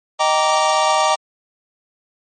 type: chord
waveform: square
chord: Eb major seventh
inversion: none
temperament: just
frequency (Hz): 622.3 / 777.8 / 933.4 / 1166.7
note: Eb5 / G5 / Bb5 / D6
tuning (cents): 0 / -14 / +2 / -12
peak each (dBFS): -20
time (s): 0.19-1.16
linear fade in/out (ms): 20
effects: MP3 32 kbps